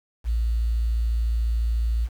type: tone with quantisation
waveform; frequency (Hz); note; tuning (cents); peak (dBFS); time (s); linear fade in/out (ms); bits
sine; 57; A#1; -38; -20; 0.24-2.09; 50; 8
effects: none